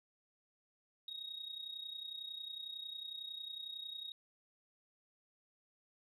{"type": "tone with amplitude modulation", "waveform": "sine", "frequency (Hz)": 3764, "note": "A#7", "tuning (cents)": 16, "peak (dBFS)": -39, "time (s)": [1.08, 4.12], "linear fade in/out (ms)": 2, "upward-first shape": "sine", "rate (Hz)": 31, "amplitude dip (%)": 75, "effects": ["tanh soft clip ceiling -38 dBFS"]}